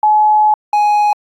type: tone pair in turn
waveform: sine / triangle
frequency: 851 / 834 Hz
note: G#5 / G#5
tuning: +42 / +7 cents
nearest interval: unison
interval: 35 cents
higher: first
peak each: -7 dBFS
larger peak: neither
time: 0.03-0.54 / 0.73-1.13 s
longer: first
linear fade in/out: 2 ms
effects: AAC 64 kbps